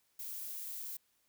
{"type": "noise", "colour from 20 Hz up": "violet", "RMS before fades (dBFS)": -43, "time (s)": [0.19, 0.97], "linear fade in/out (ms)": 5, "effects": ["white hiss -75 dBFS RMS until 1.28 s"]}